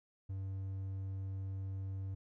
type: tone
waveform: triangle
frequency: 96.3 Hz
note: G2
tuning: 30 cents flat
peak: -36 dBFS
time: 0.29-2.15 s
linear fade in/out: 10 ms
effects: none